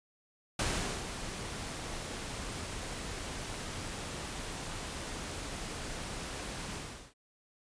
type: noise with ADSR envelope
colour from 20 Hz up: pink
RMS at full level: -31 dBFS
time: 0.59-7.14 s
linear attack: 4 ms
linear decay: 440 ms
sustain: -9 dB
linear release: 390 ms
effects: resampled to 22050 Hz